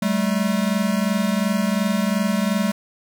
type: tone pair together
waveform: square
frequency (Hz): 193 / 215.8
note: G3 / A3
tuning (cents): -27 / -33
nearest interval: major second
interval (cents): 194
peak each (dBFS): -22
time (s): 0.02-2.72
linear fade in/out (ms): 5
effects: none

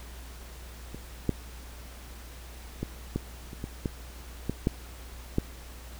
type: clicks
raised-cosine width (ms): 3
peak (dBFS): -26 / -11 / -17 / -15 / -28 / -21 / -15 / -15 / -10 / -11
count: 10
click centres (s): 0.946 / 1.293 / 2.83 / 3.16 / 3.532 / 3.641 / 3.858 / 4.496 / 4.671 / 5.384
effects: added 60 Hz sine -43 dBFS peak until 5.99 s + pink hiss -49 dBFS RMS until 5.99 s

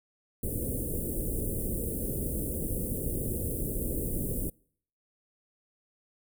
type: band-stop noise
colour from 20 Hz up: pink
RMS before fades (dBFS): -32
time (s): 0.43-4.5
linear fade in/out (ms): 5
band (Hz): 530 to 9100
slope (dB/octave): 48
effects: noise-tail reverb RT60 0.6 s tail -26 dB re dry

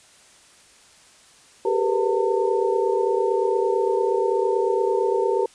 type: tone cluster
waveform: sine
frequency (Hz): 388.1 / 416.9 / 469 / 505 / 901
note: G4 / G#4 / A#4 / B4 / A5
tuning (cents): -17 / +7 / +11 / +39 / +41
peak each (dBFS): -22 / -27 / -24 / -27 / -27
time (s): 1.65-5.46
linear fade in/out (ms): 5
effects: white hiss -52 dBFS RMS until 5.54 s + resampled to 22050 Hz

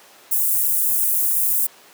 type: high-pass noise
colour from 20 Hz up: white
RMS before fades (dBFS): -19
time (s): 0.31-1.67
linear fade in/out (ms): 10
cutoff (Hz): 9500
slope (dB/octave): 24
effects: pink hiss -47 dBFS RMS until 1.93 s + high-pass 400 Hz 12 dB/octave

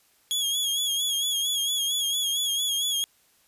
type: tone with vibrato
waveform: sawtooth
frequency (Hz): 3322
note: G#7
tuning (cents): 0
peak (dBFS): -21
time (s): 0.31-3.04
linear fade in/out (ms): 0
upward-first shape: sine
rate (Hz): 4.4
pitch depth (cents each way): 57
effects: white hiss -63 dBFS RMS until 3.47 s + resampled to 32000 Hz

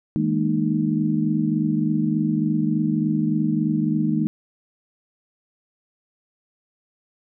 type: tone cluster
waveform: sine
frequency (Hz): 160.5 / 208.3 / 231.7 / 306.9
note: E3 / G#3 / A#3 / D#4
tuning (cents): -46 / +5 / -10 / -24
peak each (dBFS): -24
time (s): 0.16-4.27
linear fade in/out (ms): 0
effects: none

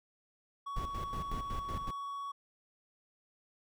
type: tone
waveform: triangle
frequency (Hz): 1121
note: C#6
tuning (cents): +19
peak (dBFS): -36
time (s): 0.66-2.32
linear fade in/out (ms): 10
type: noise with tremolo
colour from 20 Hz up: brown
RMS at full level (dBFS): -38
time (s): 0.76-1.91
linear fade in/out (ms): 5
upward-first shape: square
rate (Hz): 5.4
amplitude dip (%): 75
effects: none

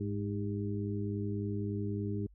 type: harmonic tone with a mistuned harmonic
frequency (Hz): 103.5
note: G#2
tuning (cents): -5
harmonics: 1 / 2 / 3 / 4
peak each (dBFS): -35 / -38 / -40 / -41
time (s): 0-2.27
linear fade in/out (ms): 10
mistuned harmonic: 4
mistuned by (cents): -54
effects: added 50 Hz sine -56 dBFS peak until 2.34 s

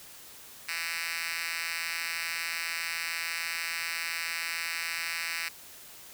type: tone with high-pass filter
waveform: 5% pulse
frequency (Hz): 166.9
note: E3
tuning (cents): +22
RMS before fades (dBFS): -34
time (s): 0.68-5.49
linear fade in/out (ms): 10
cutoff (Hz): 2400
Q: 2
effects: white hiss -49 dBFS RMS until 6.13 s

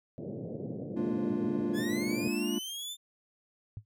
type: band-pass noise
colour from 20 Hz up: pink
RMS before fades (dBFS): -39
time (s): 0.18-2.28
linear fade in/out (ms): 0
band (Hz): 110 to 580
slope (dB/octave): 48
type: chord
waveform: triangle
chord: Bb dominant seventh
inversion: third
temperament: equal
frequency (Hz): 207.7 / 233.1 / 293.7 / 349.2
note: Ab3 / Bb3 / D4 / F4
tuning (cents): 0 / 0 / 0 / 0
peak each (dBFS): -33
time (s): 0.96-2.59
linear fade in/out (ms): 10
type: linear sweep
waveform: sawtooth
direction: up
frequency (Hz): 1661.2 to 3599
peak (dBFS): -34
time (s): 1.73-2.97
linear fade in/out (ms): 50
type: tone with exponential decay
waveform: sine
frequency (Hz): 106.2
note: G#2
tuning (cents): +39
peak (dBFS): -33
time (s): 3.77-3.85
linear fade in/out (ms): 0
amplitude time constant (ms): 16
effects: none

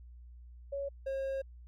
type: tone pair in turn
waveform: sine / triangle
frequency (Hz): 558 / 539.3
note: C#5 / C#5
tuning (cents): +11 / -48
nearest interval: minor second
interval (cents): 59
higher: first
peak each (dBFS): -34 / -31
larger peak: second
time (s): 0.72-0.89 / 1.06-1.42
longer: second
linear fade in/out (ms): 10
effects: added 60 Hz sine -49 dBFS peak until 1.67 s

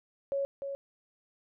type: tone with echo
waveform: sine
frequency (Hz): 554.4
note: C#5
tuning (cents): 0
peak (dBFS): -28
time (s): 0.32-0.45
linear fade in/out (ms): 0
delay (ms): 300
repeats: 1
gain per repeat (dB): -6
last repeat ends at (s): 0.75
effects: none

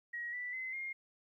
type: tone with pitch steps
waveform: sine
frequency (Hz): 1900 / 1972.7 / 2048 / 2127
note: A#6 / B6 / C7 / C7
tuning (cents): +33 / -2 / -38 / +28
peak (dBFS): -38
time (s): 0.13-0.93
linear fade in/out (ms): 10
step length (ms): 200
effects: 13-bit

